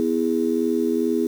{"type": "chord", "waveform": "sine", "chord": "E major", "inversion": "second", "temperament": "just", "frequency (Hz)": [247.2, 329.6, 412], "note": ["B3", "E4", "G#4"], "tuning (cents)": [2, 0, -14], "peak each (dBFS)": -23, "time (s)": [0, 1.27], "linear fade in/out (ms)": 0, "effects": ["7-bit"]}